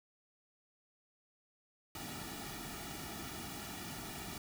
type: noise with comb filter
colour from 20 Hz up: pink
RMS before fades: -45 dBFS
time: 1.95-4.38 s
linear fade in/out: 2 ms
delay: 1.9 ms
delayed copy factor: -0.75
effects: none